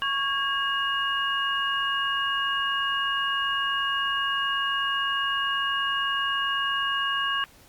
sine tone cluster, 1111 / 1633 / 2858 Hz, C#6 / G#6 / F7, +4 / -30 / +39 cents, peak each -28 dBFS, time 0.02-7.44 s, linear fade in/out 0 ms, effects pink hiss -54 dBFS RMS until 7.68 s + Opus 48 kbps

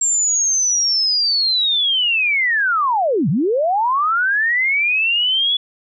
sine linear two-way sweep, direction down then up, 7459 to 126.7 to 3429 Hz, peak -14 dBFS, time 0.01-5.57 s, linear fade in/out 5 ms, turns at 3.29 s, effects none

